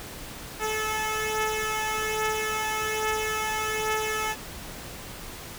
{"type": "beating tone pair", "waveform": "10% pulse", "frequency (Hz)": [433, 434.2], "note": ["A4", "A4"], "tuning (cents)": [-28, -23], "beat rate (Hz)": 1.2, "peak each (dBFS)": [-19, -24], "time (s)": [0.59, 4.36], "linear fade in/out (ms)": 50, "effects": ["pink hiss -40 dBFS RMS until 5.58 s"]}